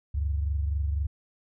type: tone pair together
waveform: sine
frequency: 71.54 / 95.5 Hz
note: D2 / G2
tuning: -45 / -45 cents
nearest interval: perfect fourth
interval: 500 cents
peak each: -25 / -34 dBFS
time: 0.14-1.07 s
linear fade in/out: 10 ms
effects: none